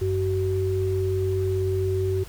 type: tone pair together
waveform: sine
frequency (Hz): 94.6 / 378.4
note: F#2 / F#4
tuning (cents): +39 / +39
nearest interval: 2 octaves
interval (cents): 2400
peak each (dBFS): -24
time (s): 0.01-2.24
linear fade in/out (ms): 10
effects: added 50 Hz sine -41 dBFS peak until 2.28 s + pink hiss -46 dBFS RMS until 2.28 s